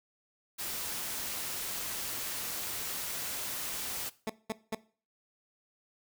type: noise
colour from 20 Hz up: white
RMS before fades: -37 dBFS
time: 0.58-4.1 s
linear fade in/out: 20 ms
type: tone bursts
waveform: 15% pulse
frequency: 220 Hz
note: A3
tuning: in tune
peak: -25 dBFS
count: 3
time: 4.27-4.748 s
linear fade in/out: 2 ms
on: 26 ms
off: 200 ms
effects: noise-tail reverb RT60 0.4 s tail -19 dB re dry